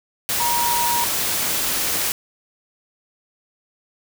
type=tone in noise; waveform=sine; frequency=950 Hz; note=A#5; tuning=33 cents sharp; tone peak=-20 dBFS; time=0.4-1.04 s; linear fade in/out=0 ms; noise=white; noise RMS=-22 dBFS; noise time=0.29-2.12 s; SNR=-1 dB; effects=none